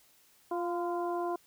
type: harmonic tone with a mistuned harmonic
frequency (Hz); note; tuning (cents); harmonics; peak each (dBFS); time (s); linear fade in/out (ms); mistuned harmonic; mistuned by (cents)
349.2; F4; 0; 1 / 2 / 3 / 4; -33 / -35 / -38 / -49; 0.51-1.36; 5; 3; -34
effects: white hiss -64 dBFS RMS until 1.46 s